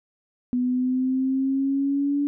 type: exponential sweep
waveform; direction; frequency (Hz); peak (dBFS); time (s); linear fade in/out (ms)
sine; up; 246.9 to 287.8; -20; 0.53-2.27; 0
effects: none